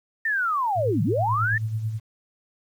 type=linear two-way sweep; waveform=sine; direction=down then up; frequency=1835 to 134.1 to 1835 Hz; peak=-21 dBFS; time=0.25-1.58 s; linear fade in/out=5 ms; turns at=1.03 s
type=tone with tremolo; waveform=sine; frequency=110 Hz; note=A2; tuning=in tune; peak=-22 dBFS; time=0.75-2 s; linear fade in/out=50 ms; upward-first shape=sine; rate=9.2 Hz; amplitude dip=55%
effects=9-bit